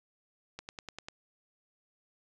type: click train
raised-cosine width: 0.2 ms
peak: -24 dBFS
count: 6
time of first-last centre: 0.59-1.085 s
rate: 10.1 Hz
effects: resampled to 22050 Hz